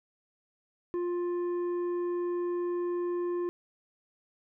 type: tone with tanh clipping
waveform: triangle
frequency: 351.2 Hz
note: F4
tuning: 10 cents sharp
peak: -30 dBFS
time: 0.94-3.49 s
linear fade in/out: 0 ms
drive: 11 dB
effects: none